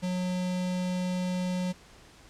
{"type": "tone with notch filter", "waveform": "square", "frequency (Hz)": 181.8, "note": "F#3", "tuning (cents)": -30, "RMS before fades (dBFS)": -30, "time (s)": [0.02, 1.73], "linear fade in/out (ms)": 20, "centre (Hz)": 1400, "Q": 1.5, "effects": ["pink hiss -54 dBFS RMS until 2.29 s", "low-pass 8000 Hz 12 dB/octave"]}